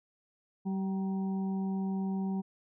harmonic tone with a mistuned harmonic, 192.3 Hz, G3, 33 cents flat, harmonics 1 / 2 / 4 / 5, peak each -30 / -43 / -46 / -51 dBFS, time 0.65-2.42 s, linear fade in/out 20 ms, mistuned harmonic 5, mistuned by -32 cents, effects none

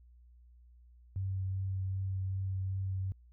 sine tone with vibrato, 95.4 Hz, G2, 47 cents flat, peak -32 dBFS, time 1.16-3.12 s, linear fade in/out 0 ms, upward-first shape triangle, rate 2.6 Hz, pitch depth 14 cents each way, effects added 60 Hz sine -56 dBFS peak until 3.32 s

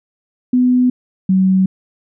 sine tone pair in turn, 250.2 / 188.74 Hz, B3 / F#3, +23 / +35 cents, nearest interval perfect fourth, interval 488 cents, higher first, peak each -9 dBFS, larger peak neither, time 0.53-0.9 / 1.29-1.66 s, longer neither, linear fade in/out 5 ms, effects none

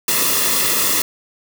white noise with comb filter, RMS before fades -17 dBFS, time 0.08-1.02 s, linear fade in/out 2 ms, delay 1.3 ms, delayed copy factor -0.7, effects none

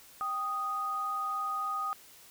sine tone pair together, 784.9 / 1242 Hz, G5 / D#6, +2 / -3 cents, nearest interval minor sixth, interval 795 cents, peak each -40 / -31 dBFS, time 0.21-1.93 s, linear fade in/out 0 ms, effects white hiss -55 dBFS RMS until 2.3 s

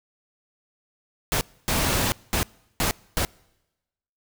pink noise bursts at uneven times, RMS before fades -23 dBFS, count 5, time 1.32-1.41 / 1.68-2.12 / 2.33-2.43 / 2.8-2.91 / 3.17-3.25 s, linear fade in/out 0 ms, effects noise-tail reverb RT60 1.0 s tail -26 dB re dry

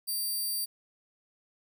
5% pulse tone, 4700 Hz, D8, 1 cent sharp, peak -23 dBFS, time 0.07-0.66 s, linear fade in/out 20 ms, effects none

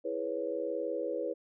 sine chord, C# minor seventh, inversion first, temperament equal, 329.6 / 415.3 / 493.9 / 554.4 Hz, E4 / G#4 / B4 / C#5, 0 / 0 / 0 / 0 cents, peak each -39 / -39 / -35 / -37 dBFS, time 0.04-1.34 s, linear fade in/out 20 ms, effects none

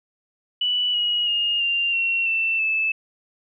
sine tone with pitch steps, 2960 / 2901 / 2843 / 2786 / 2730 / 2675 / 2622 Hz, F#7 / F#7 / F7 / F7 / F7 / E7 / E7, 0 / -35 / +30 / -5 / -40 / +25 / -10 cents, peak -19 dBFS, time 0.61-2.92 s, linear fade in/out 5 ms, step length 330 ms, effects none

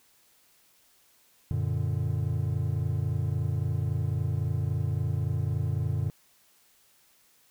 triangle chord, Gb augmented, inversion none, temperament equal with one note detuned, 92.87 / 116.54 / 146.83 Hz, Gb2 / Bb2 / D3, +7 / 0 / 0 cents, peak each -28 / -28 / -29 dBFS, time 1.51-6.1 s, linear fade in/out 0 ms, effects white hiss -63 dBFS RMS until 7.5 s

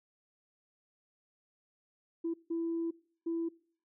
sine tone bursts at uneven times, 332.8 Hz, E4, 17 cents sharp, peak -30 dBFS, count 3, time 2.24-2.34 / 2.5-2.91 / 3.26-3.49 s, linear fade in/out 10 ms, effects noise-tail reverb RT60 0.5 s tail -23 dB re dry + tanh soft clip ceiling -27 dBFS

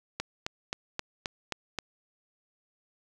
click train, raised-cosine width 0.2 ms, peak -14 dBFS, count 7, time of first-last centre 0.2-1.787 s, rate 3.78 Hz, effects none

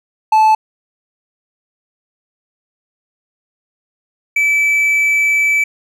triangle tone pair in turn, 871 / 2309 Hz, A5 / D7, -18 / -30 cents, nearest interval octave + perfect fourth, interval 1688 cents, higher second, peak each -5 / -9 dBFS, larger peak first, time 0.32-0.55 / 4.36-5.64 s, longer second, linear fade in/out 5 ms, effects none

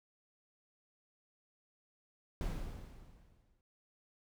brown noise with exponential decay, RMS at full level -35 dBFS, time 2.41-3.61 s, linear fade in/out 1 ms, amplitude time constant 260 ms, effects none

